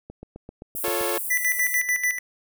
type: click train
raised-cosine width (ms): 2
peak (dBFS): -25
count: 8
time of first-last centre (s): 0.1-1.011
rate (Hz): 7.68
type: high-pass noise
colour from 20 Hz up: white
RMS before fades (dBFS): -30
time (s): 0.75-1.81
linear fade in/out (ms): 10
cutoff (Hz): 8600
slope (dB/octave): 48
type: chord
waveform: sawtooth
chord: F augmented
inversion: none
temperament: equal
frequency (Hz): 349.2 / 440 / 554.4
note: F4 / A4 / C#5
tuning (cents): 0 / 0 / 0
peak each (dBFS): -25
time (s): 0.84-1.18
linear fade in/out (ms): 2
type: tone with tremolo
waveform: square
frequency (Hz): 1984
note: B6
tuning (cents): +7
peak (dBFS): -20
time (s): 1.3-2.19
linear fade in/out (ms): 10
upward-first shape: square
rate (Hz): 6.8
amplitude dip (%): 65
effects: none